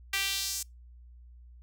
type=tone with high-pass filter sweep; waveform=sawtooth; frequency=391.3 Hz; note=G4; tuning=3 cents flat; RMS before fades=-32 dBFS; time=0.13-0.63 s; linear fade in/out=5 ms; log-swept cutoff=2100 to 7100 Hz; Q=1.7; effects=noise-tail reverb RT60 0.2 s tail -26 dB re dry + added 60 Hz sine -49 dBFS peak until 1.62 s